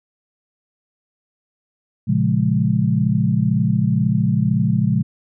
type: chord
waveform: sine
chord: Bb minor seventh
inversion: none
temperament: equal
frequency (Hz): 116.54 / 138.59 / 174.61 / 207.7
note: Bb2 / Db3 / F3 / Ab3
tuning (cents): 0 / 0 / 0 / 0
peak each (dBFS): -20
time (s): 2.07-5.03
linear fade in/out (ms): 20
effects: none